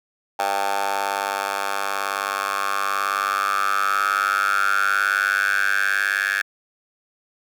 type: tone with high-pass filter sweep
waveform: 10% pulse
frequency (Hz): 99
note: G2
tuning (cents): +18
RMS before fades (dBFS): -22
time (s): 0.39-6.42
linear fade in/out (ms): 5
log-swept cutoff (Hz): 830 to 1700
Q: 8.5
effects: none